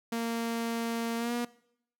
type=tone with pitch glide; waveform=sawtooth; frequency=230.9 to 239.7 Hz; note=A#3 to A#3; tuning=-16 to +48 cents; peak=-26 dBFS; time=0.12-1.45 s; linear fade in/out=5 ms; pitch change=+64 cents; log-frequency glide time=1.17-1.33 s; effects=noise-tail reverb RT60 0.7 s tail -21 dB re dry